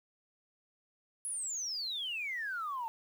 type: exponential sweep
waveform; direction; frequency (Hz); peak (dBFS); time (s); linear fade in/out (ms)
sine; down; 10670 to 880; -34; 1.25-2.88; 0
effects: tanh soft clip ceiling -30 dBFS + 10-bit